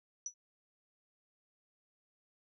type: tone with exponential decay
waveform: sine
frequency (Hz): 5910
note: F#8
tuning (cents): -3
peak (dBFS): -33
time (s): 0.26-0.34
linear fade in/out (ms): 2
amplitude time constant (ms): 17
effects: none